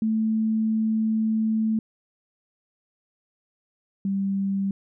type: tone pair in turn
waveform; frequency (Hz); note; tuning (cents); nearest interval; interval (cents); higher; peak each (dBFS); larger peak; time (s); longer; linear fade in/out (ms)
sine; 220 / 196; A3 / G3; 0 / 0; major second; 200; first; -20 / -22; first; 0.02-1.79 / 4.05-4.71; first; 2
effects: none